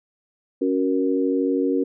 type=chord; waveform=sine; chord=F# major; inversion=second; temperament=equal with one note detuned; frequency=277.2 / 370 / 468.9 Hz; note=C#4 / F#4 / A#4; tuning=0 / 0 / +10 cents; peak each=-21 / -24 / -24 dBFS; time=0.61-1.84 s; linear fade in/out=10 ms; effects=none